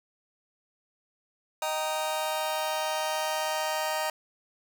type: chord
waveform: sawtooth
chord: Eb major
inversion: none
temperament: just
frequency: 622.3 / 777.8 / 933.4 Hz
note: Eb5 / G5 / Bb5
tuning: 0 / -14 / +2 cents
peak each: -27 / -31 / -28 dBFS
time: 1.62-4.1 s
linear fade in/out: 2 ms
effects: none